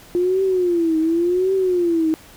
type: tone with vibrato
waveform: sine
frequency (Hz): 349.2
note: F4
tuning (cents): 0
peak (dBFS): -15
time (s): 0.15-2.14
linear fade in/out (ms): 0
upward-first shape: triangle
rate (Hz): 0.9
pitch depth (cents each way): 180
effects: pink hiss -45 dBFS RMS until 2.36 s